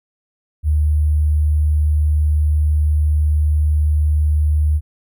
sine tone with sample-and-hold, 75.5 Hz, D2, 48 cents sharp, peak -12 dBFS, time 0.63-4.81 s, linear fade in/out 50 ms, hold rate 11025 Hz, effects none

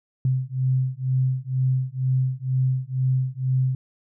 sine beating tone pair, 128.9 / 131 Hz, C3 / C3, -26 / +2 cents, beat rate 2.1 Hz, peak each -23 dBFS, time 0.25-3.75 s, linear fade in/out 2 ms, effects none

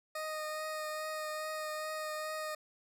20% pulse tone with vibrato, 619 Hz, D#5, 9 cents flat, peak -32 dBFS, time 0.15-2.55 s, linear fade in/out 5 ms, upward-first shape triangle, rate 2.4 Hz, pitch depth 16 cents each way, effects none

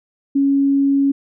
sine tone, 277.2 Hz, C#4, in tune, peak -12 dBFS, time 0.35-1.12 s, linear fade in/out 10 ms, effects none

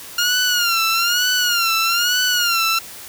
15% pulse tone with vibrato, 1409 Hz, F6, 15 cents sharp, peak -9 dBFS, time 0.18-2.79 s, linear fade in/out 5 ms, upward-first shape sine, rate 1.1 Hz, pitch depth 100 cents each way, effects white hiss -36 dBFS RMS until 3.08 s

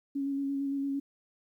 sine tone with vibrato, 277.2 Hz, C#4, in tune, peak -29 dBFS, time 0.15-1 s, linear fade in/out 10 ms, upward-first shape square, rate 8.8 Hz, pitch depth 15 cents each way, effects 11-bit

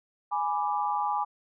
sine chord, G# diminished, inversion none, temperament equal, 830.6 / 987.8 / 1174.7 Hz, G#5 / B5 / D6, 0 / 0 / 0 cents, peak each -28 / -31 / -32 dBFS, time 0.31-1.25 s, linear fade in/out 20 ms, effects none

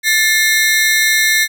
sawtooth ring-modulated tone, 1947 Hz, B6, 25 cents flat, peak -4 dBFS, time 0.03-1.48 s, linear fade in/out 50 ms, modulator 188 Hz, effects none

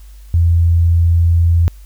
sine tone, 84.6 Hz, E2, 45 cents sharp, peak -8 dBFS, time 0.34-1.68 s, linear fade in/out 0 ms, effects added 50 Hz sine -34 dBFS peak until 1.85 s + white hiss -51 dBFS RMS until 1.85 s

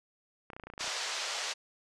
clicks, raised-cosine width 0.5 ms, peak -29 dBFS, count 12, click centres 0.502 / 0.533 / 0.565 / 0.598 / 0.637 / 0.67 / 0.701 / 0.737 / 0.779 / 0.809 / 0.843 / 0.877 s
white band-pass noise, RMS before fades -36 dBFS, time 0.79-1.54 s, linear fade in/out 20 ms, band 500 to 6500 Hz, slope 24 dB/octave
effects low-pass 10000 Hz 12 dB/octave

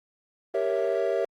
triangle chord, G diminished seventh, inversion none, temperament equal, 392 / 466.2 / 554.4 / 659.3 Hz, G4 / Bb4 / Db5 / Fb5, 0 / 0 / 0 / 0 cents, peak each -27 dBFS, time 0.54-1.25 s, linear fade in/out 5 ms, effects Opus 24 kbps

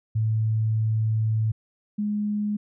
sine tone pair in turn, 110 / 208.4 Hz, A2 / G#3, 0 / +6 cents, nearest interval major seventh, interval 1106 cents, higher second, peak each -20 / -23 dBFS, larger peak first, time 0.15-1.52 / 1.98-2.57 s, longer first, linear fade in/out 10 ms, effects none

